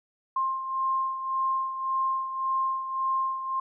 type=beating tone pair; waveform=sine; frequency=1058 / 1059.8 Hz; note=C6 / C6; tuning=+19 / +22 cents; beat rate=1.8 Hz; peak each=-26 / -33 dBFS; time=0.36-3.6 s; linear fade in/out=5 ms; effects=none